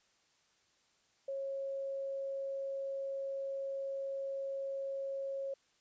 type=tone; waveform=sine; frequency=546 Hz; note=C#5; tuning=26 cents flat; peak=-36 dBFS; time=1.28-5.54 s; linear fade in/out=5 ms; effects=white hiss -72 dBFS RMS until 5.8 s + resampled to 16000 Hz